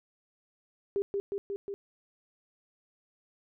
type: tone with echo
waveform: sine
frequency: 399.1 Hz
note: G4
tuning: 31 cents sharp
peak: -26 dBFS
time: 0.96-1.02 s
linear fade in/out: 0 ms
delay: 180 ms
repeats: 4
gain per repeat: -2 dB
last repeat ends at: 1.74 s
effects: none